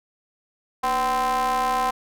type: ring-modulated tone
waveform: square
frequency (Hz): 133.4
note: C3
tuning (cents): +34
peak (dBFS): -18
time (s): 0.83-1.91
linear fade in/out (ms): 10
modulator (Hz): 900
effects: none